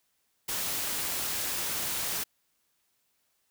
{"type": "noise", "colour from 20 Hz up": "white", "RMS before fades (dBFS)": -32, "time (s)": [0.48, 2.24], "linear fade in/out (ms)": 10, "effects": ["white hiss -74 dBFS RMS until 3.5 s"]}